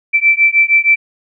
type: beating tone pair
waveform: sine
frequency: 2329 / 2335.4 Hz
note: D7 / D7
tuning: -15 / -10 cents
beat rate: 6.4 Hz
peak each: -11 dBFS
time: 0.13-0.96 s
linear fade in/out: 20 ms
effects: none